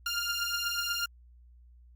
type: beating tone pair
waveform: 15% pulse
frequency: 1397 / 1405.2 Hz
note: F6 / F6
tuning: 0 / +10 cents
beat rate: 8.2 Hz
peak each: -27 / -26 dBFS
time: 0.06-1.06 s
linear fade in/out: 5 ms
effects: added 60 Hz sine -53 dBFS peak until 1.95 s + Opus 48 kbps